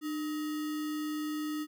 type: tone with sample-and-hold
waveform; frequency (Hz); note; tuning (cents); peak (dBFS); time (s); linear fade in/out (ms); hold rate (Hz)
sine; 303.1; D#4; -45; -32; 0.01-1.67; 50; 1575
effects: none